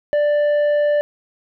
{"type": "tone with tanh clipping", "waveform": "sine", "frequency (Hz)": 589, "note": "D5", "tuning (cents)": 5, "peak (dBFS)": -15, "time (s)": [0.13, 1.01], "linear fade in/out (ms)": 0, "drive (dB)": 6, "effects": []}